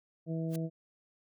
harmonic tone, 162.7 Hz, E3, 22 cents flat, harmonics 1 / 2 / 3 / 4, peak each -33 / -39 / -43 / -45 dBFS, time 0.26-0.7 s, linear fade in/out 50 ms
white noise with exponential growth, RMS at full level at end -40 dBFS, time 0.48-0.56 s, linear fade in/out 5 ms, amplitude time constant 16 ms
effects none

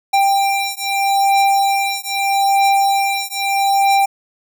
square beating tone pair, 789 / 789.79 Hz, G5 / G5, +11 / +13 cents, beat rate 0.79 Hz, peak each -17 dBFS, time 0.13-4.06 s, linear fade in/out 10 ms, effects none

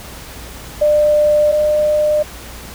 sine tone pair in turn, 598 / 602.9 Hz, D5 / D5, +31 / +45 cents, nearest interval unison, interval 14 cents, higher second, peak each -9 / -11 dBFS, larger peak first, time 0.81-1.52 / 1.52-2.23 s, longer neither, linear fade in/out 10 ms, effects added 60 Hz sine -36 dBFS peak until 2.74 s + pink hiss -34 dBFS RMS until 2.74 s

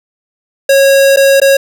square tone with dropouts, 548 Hz, C#5, 20 cents flat, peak -5 dBFS, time 0.69-1.57 s, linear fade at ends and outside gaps 5 ms, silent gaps 1.162-1.17 / 1.401-1.416 s, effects none

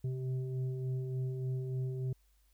sine tone with frequency modulation, 130.2 Hz, C3, 8 cents flat, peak -33 dBFS, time 0.04-2.13 s, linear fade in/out 5 ms, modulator 257 Hz, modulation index 0.56, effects added 50 Hz sine -66 dBFS peak until 2.53 s + white hiss -75 dBFS RMS until 2.53 s

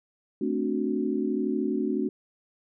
sine chord, D dominant seventh, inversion second, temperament equal, 220 / 261.6 / 293.7 / 370 Hz, A3 / C4 / D4 / F#4, 0 / 0 / 0 / 0 cents, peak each -30 dBFS, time 0.41-2.09 s, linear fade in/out 5 ms, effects none

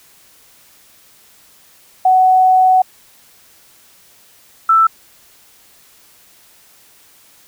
sine tone pair in turn, 746 / 1325 Hz, F#5 / E6, +14 / +9 cents, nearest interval minor seventh, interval 995 cents, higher second, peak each -7 dBFS, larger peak neither, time 2.05-2.82 / 4.69-4.87 s, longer first, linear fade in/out 5 ms, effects white hiss -48 dBFS RMS until 7.47 s

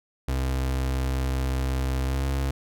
35% pulse tone with pitch glide, 65.41 to 67.56 Hz, C2 to C#2, 0 to -44 cents, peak -22 dBFS, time 0.28-2.51 s, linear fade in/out 5 ms, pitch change +56 cents, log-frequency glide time 2.03-2.25 s, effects none

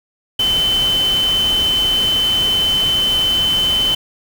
sine tone in noise, 3055 Hz, G7, 45 cents flat, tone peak -13 dBFS, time 0.39-3.95 s, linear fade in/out 5 ms, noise pink, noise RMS -26 dBFS, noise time 0.39-3.95 s, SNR +10 dB, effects none

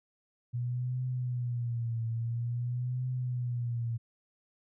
sine tone with vibrato, 120.5 Hz, B2, 42 cents flat, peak -30 dBFS, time 0.53-3.98 s, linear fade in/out 20 ms, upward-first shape triangle, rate 0.49 Hz, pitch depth 100 cents each way, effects none

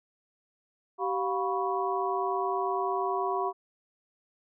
sine tone cluster, 385.6 / 711 / 983 / 1112 Hz, G4 / F5 / B5 / C#6, -28 / +31 / -8 / +5 cents, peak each -31 / -32 / -32 / -34 dBFS, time 0.98-3.53 s, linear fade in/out 50 ms, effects none

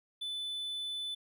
triangle tone, 3500 Hz, A7, 10 cents flat, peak -34 dBFS, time 0.21-1.15 s, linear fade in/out 10 ms, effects none

